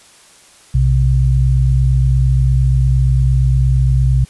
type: tone pair together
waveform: sine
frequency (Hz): 61.35 / 130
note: B1 / C3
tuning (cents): -11 / -11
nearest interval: octave + minor second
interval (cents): 1300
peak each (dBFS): -12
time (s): 0.74-4.25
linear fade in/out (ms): 10
effects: white hiss -45 dBFS RMS until 4.29 s + resampled to 24000 Hz